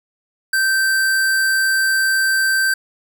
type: tone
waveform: square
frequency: 1558 Hz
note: G6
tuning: 11 cents flat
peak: -15 dBFS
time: 0.53-2.74 s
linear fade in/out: 5 ms
effects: 8-bit